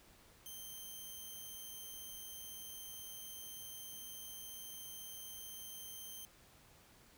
5% pulse tone, 3131 Hz, G7, 3 cents flat, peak -39 dBFS, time 0.46-6.25 s, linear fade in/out 0 ms, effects pink hiss -64 dBFS RMS until 7.17 s

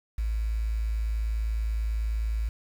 sine tone with quantisation, 54.7 Hz, A1, 9 cents flat, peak -25 dBFS, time 0.18-2.49 s, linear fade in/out 5 ms, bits 8, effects none

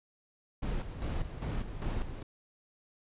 brown noise with tremolo, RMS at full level -33 dBFS, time 0.62-2.23 s, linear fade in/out 10 ms, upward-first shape square, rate 2.5 Hz, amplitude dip 60%, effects resampled to 8000 Hz

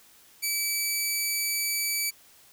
10% pulse tone, 2300 Hz, D7, 37 cents flat, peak -17 dBFS, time 0.42-2.11 s, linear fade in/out 20 ms, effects white hiss -56 dBFS RMS until 2.52 s

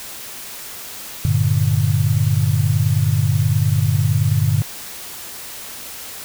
sine chord, G minor, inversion none, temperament equal, 98 / 116.54 / 146.83 Hz, G2 / Bb2 / D3, 0 / 0 / 0 cents, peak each -18 dBFS, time 1.25-4.62 s, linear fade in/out 0 ms, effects white hiss -33 dBFS RMS until 6.24 s

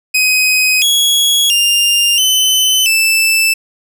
sawtooth tone with pitch steps, 2516 / 3337 / 2800 / 3038 / 2643 Hz, D#7 / G#7 / F7 / F#7 / E7, +19 / +8 / +4 / +45 / +4 cents, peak -6 dBFS, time 0.14-3.54 s, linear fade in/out 10 ms, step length 680 ms, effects none

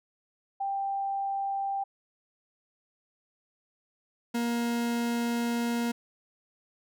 sine / 40% pulse tone pair in turn, 788 / 235.8 Hz, G5 / A#3, +9 / +20 cents, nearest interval octave + major sixth, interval 2089 cents, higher first, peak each -28 / -26 dBFS, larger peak second, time 0.6-1.84 / 4.34-5.92 s, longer second, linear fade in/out 10 ms, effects none

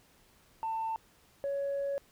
sine tone pair in turn, 894 / 558.6 Hz, A5 / C#5, +27 / +13 cents, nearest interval minor sixth, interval 814 cents, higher first, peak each -30 / -29 dBFS, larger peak second, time 0.63-0.96 / 1.44-1.98 s, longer second, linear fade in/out 0 ms, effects tanh soft clip ceiling -28 dBFS + pink hiss -64 dBFS RMS until 2.11 s

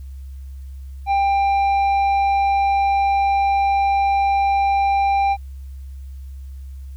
triangle tone with tanh clipping, 793 Hz, G5, 20 cents sharp, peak -16 dBFS, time 1.06-5.37 s, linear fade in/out 50 ms, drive 11 dB, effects added 67 Hz sine -31 dBFS peak until 6.96 s + white hiss -60 dBFS RMS until 6.96 s

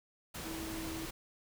sine tone in noise, 323.6 Hz, E4, 32 cents flat, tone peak -41 dBFS, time 0.45-1.06 s, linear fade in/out 10 ms, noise pink, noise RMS -43 dBFS, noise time 0.34-1.11 s, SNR -1 dB, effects none

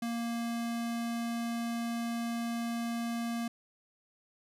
square tone, 233.4 Hz, A#3, 2 cents sharp, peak -33 dBFS, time 0.02-3.48 s, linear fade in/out 5 ms, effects resampled to 32000 Hz

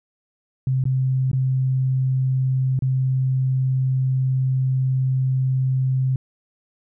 sine tone with dropouts, 130.81 Hz, C3, in tune, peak -17 dBFS, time 0.67-6.16 s, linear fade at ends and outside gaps 2 ms, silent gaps 0.84-0.854 / 1.315-1.331 / 2.791-2.822 s, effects none

